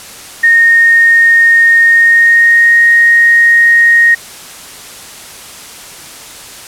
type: tone with pitch glide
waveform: sine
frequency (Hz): 1847 to 1865.2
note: A#6 to A#6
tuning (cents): -16 to +1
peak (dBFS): -3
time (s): 0.43-4.15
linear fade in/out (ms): 10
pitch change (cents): +17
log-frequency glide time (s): 1.85-2.79
effects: white hiss -30 dBFS RMS until 6.67 s + low-pass 11000 Hz 12 dB/octave